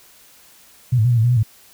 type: tone with pitch steps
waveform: sine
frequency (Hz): 125 / 108.3 / 123.8 / 119.4 / 110.9 / 121.4 / 124 / 109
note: B2 / A2 / B2 / A#2 / A2 / B2 / B2 / A2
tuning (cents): +21 / -27 / +5 / +42 / +14 / -29 / +7 / -16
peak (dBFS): -12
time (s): 0.92-1.432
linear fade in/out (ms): 10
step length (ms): 64
effects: white hiss -49 dBFS RMS until 1.73 s